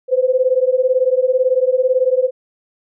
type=beating tone pair; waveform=sine; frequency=504 / 522 Hz; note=B4 / C5; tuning=+35 / -4 cents; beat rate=18 Hz; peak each=-15 dBFS; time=0.08-2.31 s; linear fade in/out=50 ms; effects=none